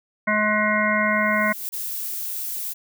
harmonic tone, 212.2 Hz, G#3, 38 cents sharp, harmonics 1 / 3 / 5 / 7 / 9 / 10, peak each -25 / -25 / -25 / -25 / -25 / -25 dBFS, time 0.27-1.53 s, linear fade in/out 10 ms
violet noise with exponential growth, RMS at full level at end -28 dBFS, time 0.95-1.69 s, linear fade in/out 0 ms, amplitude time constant 160 ms
violet noise, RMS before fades -29 dBFS, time 1.72-2.74 s, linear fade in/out 20 ms
effects none

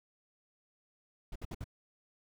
brown noise bursts, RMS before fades -40 dBFS, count 4, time 1.32-1.642 s, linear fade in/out 5 ms, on 37 ms, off 58 ms, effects none

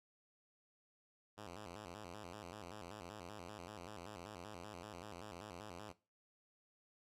5% pulse tone with vibrato, 96 Hz, G2, 36 cents flat, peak -38 dBFS, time 1.37-5.93 s, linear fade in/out 20 ms, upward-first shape square, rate 5.2 Hz, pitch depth 170 cents each way, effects noise-tail reverb RT60 0.3 s tail -18 dB re dry + low-pass 10000 Hz 12 dB/octave

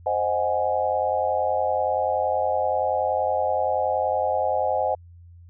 sine chord, Ab dominant seventh, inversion first, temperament equal, 523.3 / 622.3 / 740 / 830.6 Hz, C5 / Eb5 / Gb5 / Ab5, 0 / 0 / 0 / 0 cents, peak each -26 dBFS, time 0.06-4.95 s, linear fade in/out 5 ms, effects added 86 Hz sine -44 dBFS peak until 5.49 s

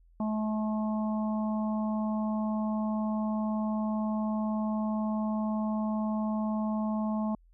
harmonic tone, 215.5 Hz, A3, 36 cents flat, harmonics 1 / 3 / 4 / 5, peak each -28 / -38 / -40 / -42 dBFS, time 0.2-7.35 s, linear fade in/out 2 ms, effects added 42 Hz sine -57 dBFS peak until 7.53 s

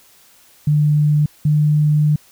sine tone pair in turn, 149.3 / 150.34 Hz, D3 / D3, +29 / +41 cents, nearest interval unison, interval 12 cents, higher second, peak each -11 dBFS, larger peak neither, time 0.67-1.26 / 1.45-2.16 s, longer second, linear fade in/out 5 ms, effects white hiss -50 dBFS RMS until 2.31 s

